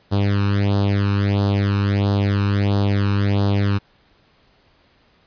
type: tone with flanger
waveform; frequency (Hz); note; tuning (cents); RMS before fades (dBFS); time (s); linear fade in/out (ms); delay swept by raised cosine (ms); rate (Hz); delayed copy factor
sawtooth; 100.3; G2; +40; -18; 0.11-3.79; 20; 0.22 to 0.76; 1.5; +0.85
effects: pink hiss -57 dBFS RMS until 5.26 s + resampled to 11025 Hz